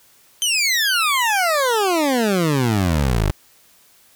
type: exponential sweep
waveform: 20% pulse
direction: down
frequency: 3136 to 46.54 Hz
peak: -11 dBFS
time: 0.42-3.31 s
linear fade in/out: 0 ms
effects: white hiss -53 dBFS RMS until 4.15 s